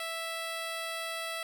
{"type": "tone", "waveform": "10% pulse", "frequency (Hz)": 659, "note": "E5", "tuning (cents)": -1, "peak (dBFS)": -26, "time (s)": [0, 1.43], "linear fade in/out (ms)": 2, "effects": []}